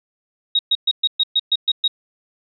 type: tone bursts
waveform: sine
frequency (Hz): 3782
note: A#7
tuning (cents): +24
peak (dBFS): -13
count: 9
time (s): 0.55-1.879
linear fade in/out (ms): 5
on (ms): 41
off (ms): 120
effects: none